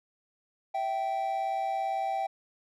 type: tone pair together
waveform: triangle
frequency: 659 / 776.8 Hz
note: E5 / G5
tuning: -1 / -16 cents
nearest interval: minor third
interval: 285 cents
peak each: -33 / -27 dBFS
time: 0.74-2.27 s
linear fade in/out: 10 ms
effects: none